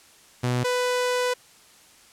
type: tone pair in turn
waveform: sawtooth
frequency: 123.8 / 496.9 Hz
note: B2 / B4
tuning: +5 / +11 cents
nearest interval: 2 octaves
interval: 2406 cents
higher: second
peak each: -18 dBFS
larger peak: neither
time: 0.43-0.64 / 0.64-1.34 s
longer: second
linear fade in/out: 10 ms
effects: white hiss -53 dBFS RMS until 2.12 s + low-pass 10000 Hz 12 dB/octave